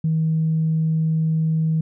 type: tone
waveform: sine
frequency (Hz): 159.5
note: D#3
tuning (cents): +43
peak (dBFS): -16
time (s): 0.04-1.81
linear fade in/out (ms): 5
effects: tanh soft clip ceiling -12 dBFS